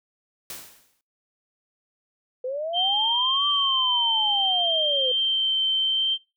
white noise with exponential decay, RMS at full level -34 dBFS, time 0.5-1.01 s, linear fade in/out 1 ms, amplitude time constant 110 ms
sine linear two-way sweep, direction up then down, 493.9 to 1170 to 493.9 Hz, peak -26 dBFS, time 2.44-5.12 s, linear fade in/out 5 ms, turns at 3.48 s
sine tone with vibrato, 3136 Hz, G7, in tune, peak -20 dBFS, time 2.73-6.18 s, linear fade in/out 50 ms, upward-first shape sine, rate 0.59 Hz, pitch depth 16 cents each way
effects noise-tail reverb RT60 0.3 s tail -24 dB re dry

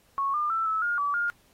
sine tone with pitch steps, 1103 / 1203 / 1330 / 1304 / 1420 / 1148 / 1415 Hz, C#6 / D6 / E6 / E6 / F6 / D6 / F6, -9 / +41 / +15 / -19 / +28 / -40 / +22 cents, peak -24 dBFS, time 0.18-1.3 s, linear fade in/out 0 ms, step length 160 ms, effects pink hiss -63 dBFS RMS until 1.53 s + AAC 48 kbps

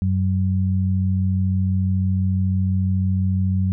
sine tone pair together, 94 / 188 Hz, F#2 / F#3, +28 / +28 cents, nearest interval octave, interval 1200 cents, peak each -18 / -22 dBFS, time 0.02-3.72 s, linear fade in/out 0 ms, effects none

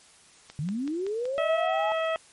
click train, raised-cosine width 0.2 ms, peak -25 dBFS, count 5, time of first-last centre 0.5-1.255 s, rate 5.3 Hz
sine linear sweep, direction up, 135.9 to 862 Hz, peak -27 dBFS, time 0.59-1.92 s, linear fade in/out 0 ms
harmonic tone, 647 Hz, E5, 32 cents flat, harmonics 1 / 2 / 3 / 4 / 5, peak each -26 / -32 / -36 / -38 / -40 dBFS, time 1.38-2.16 s, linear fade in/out 0 ms
effects white hiss -55 dBFS RMS until 2.32 s + MP3 48 kbps

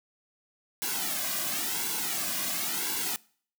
white noise with flanger, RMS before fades -31 dBFS, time 0.82-3.16 s, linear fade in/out 0 ms, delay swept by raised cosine 1.6 to 2.27 ms, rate 0.95 Hz, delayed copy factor -0.85, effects noise-tail reverb RT60 0.5 s tail -23 dB re dry + high-pass 150 Hz 12 dB/octave

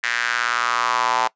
square tone with high-pass filter sweep, 59.2 Hz, A#1, 27 cents sharp, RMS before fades -21 dBFS, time 0.03-1.28 s, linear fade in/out 10 ms, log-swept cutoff 1800 to 880 Hz, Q 3.8, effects noise-tail reverb RT60 0.1 s tail -21 dB re dry + resampled to 16000 Hz

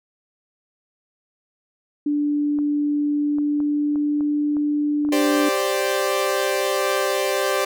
sine tone with pitch glide, 293 to 295 Hz, D4 to D4, -4 to +8 cents, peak -18 dBFS, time 2.06-5.49 s, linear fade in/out 5 ms, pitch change +12 cents, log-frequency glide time 3.14-4.39 s
clicks, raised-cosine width 1 ms, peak -25 dBFS, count 8, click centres 2.588 / 3.385 / 3.603 / 3.958 / 4.208 / 4.568 / 5.05 / 5.089 s
sawtooth chord, G suspended fourth, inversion none, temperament equal, 392 / 523.3 / 587.3 Hz, G4 / C5 / D5, 0 / 0 / 0 cents, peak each -20 dBFS, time 5.12-7.65 s, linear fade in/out 5 ms
effects none

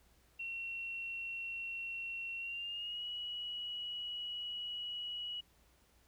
sine tone with pitch glide, 2726 to 2922 Hz, F7 to F#7, -43 to -22 cents, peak -39 dBFS, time 0.39-5.41 s, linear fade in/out 10 ms, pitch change +121 cents, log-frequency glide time 2.38-3.06 s, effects added 60 Hz sine -70 dBFS peak until 6.07 s + pink hiss -70 dBFS RMS until 6.07 s

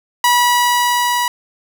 sawtooth tone with level ramp, 972 Hz, B5, 28 cents flat, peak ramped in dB -6 to -11 dBFS, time 0.24-1.28 s, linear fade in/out 2 ms, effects none

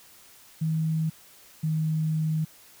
sine tone pair in turn, 159.2 / 157.19 Hz, D#3 / D#3, +40 / +18 cents, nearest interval unison, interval 22 cents, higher first, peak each -23 / -23 dBFS, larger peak neither, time 0.61-1.1 / 1.63-2.45 s, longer second, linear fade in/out 10 ms, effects white hiss -53 dBFS RMS until 2.8 s

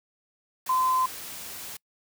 sine tone in noise, 1029 Hz, C6, 29 cents flat, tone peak -21 dBFS, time 0.69-1.06 s, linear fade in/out 5 ms, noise white, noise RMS -39 dBFS, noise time 0.66-1.77 s, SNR +15 dB, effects noise-tail reverb RT60 0.1 s tail -26 dB re dry

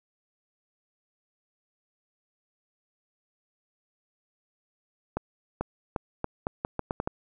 accelerating click train, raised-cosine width 1 ms, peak -14 dBFS, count 10, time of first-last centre 5.17-7.075 s, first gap 440 ms, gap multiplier 0.8, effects none

